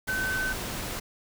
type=tone in noise; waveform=sine; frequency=1525 Hz; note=G6; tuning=48 cents flat; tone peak=-27 dBFS; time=0.08-0.53 s; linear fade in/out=10 ms; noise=pink; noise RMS=-34 dBFS; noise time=0.07-1 s; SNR=+4 dB; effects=none